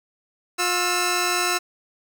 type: tone pair together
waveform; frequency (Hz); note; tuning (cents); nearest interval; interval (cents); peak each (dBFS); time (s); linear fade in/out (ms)
10% pulse; 356.1 / 1323; F4 / E6; +34 / +6; octave + major seventh; 2272; -15; 0.58-1.59; 20
effects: none